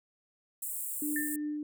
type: high-pass noise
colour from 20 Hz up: pink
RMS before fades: -37 dBFS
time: 0.62-1.36 s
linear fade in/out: 5 ms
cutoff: 7600 Hz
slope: 96 dB/octave
type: tone with tremolo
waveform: sine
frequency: 298.6 Hz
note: D4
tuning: 29 cents sharp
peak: -31 dBFS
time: 1.02-1.63 s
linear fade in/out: 2 ms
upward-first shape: triangle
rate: 2.8 Hz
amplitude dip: 35%
type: tone with exponential decay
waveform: sine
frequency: 1793 Hz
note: A6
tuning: 32 cents sharp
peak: -30 dBFS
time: 1.16-1.57 s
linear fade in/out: 2 ms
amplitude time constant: 87 ms
effects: none